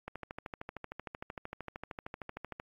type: click train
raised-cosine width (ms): 0.5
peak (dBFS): -25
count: 34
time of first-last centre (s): 0.08-2.599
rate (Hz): 13.1
effects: AAC 32 kbps